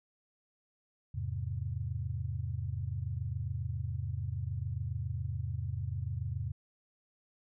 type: chord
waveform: sine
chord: E augmented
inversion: none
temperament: equal with one note detuned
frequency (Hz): 83.17 / 103.83 / 130.81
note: E2 / G#2 / B#2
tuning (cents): +16 / 0 / 0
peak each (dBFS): -38 / -37 / -38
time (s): 1.14-6.52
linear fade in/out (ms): 10
effects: none